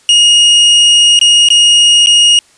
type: tone with dropouts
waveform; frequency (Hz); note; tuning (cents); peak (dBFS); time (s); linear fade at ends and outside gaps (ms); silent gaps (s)
40% pulse; 2867; F7; +45; -3; 0.09-2.39; 1; 1.191-1.213 / 1.487-1.503 / 2.061-2.07
effects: white hiss -47 dBFS RMS until 2.57 s + resampled to 22050 Hz